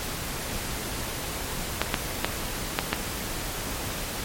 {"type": "clicks", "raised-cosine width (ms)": 0.3, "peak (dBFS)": -5, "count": 5, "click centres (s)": [1.816, 1.942, 2.246, 2.789, 2.93], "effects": ["pink hiss -32 dBFS RMS until 4.24 s", "MP3 64 kbps"]}